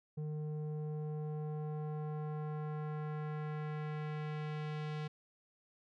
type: tone with low-pass filter sweep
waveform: square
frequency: 152.1 Hz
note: D#3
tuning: 39 cents flat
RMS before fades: -40 dBFS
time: 0.17-5.08 s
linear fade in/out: 10 ms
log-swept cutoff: 370 to 3600 Hz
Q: 1.1
effects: none